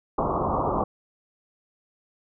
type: low-pass noise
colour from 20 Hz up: white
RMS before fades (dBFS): -25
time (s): 0.18-0.84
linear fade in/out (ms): 5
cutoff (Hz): 1200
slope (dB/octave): 96
effects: none